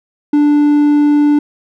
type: tone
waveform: triangle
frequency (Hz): 293.7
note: D4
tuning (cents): 0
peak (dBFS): -5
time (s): 0.33-1.39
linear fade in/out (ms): 5
effects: none